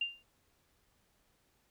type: tone with exponential decay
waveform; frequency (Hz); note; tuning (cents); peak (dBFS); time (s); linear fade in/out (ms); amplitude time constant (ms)
sine; 2791; F7; -2; -28; 0.01-0.23; 5; 47
effects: pink hiss -73 dBFS RMS until 1.7 s